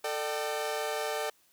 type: tone cluster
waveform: sawtooth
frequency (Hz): 443.7 / 600 / 771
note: A4 / D5 / G5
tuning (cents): +14 / +37 / -29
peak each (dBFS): -31 / -31 / -33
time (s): 0.04-1.3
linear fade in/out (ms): 5
effects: white hiss -66 dBFS RMS until 1.52 s